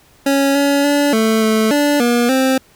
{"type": "tone with pitch steps", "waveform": "25% pulse", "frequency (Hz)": [276.6, 282.2, 287.6, 221.2, 219.1, 290.7, 239.5, 262.9], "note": ["C#4", "C#4", "D4", "A3", "A3", "D4", "A#3", "C4"], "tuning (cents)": [-4, 31, -36, 9, -7, -18, 47, 8], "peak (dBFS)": -8, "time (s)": [0.26, 2.58], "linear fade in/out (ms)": 5, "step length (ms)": 290, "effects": ["pink hiss -50 dBFS RMS until 2.75 s"]}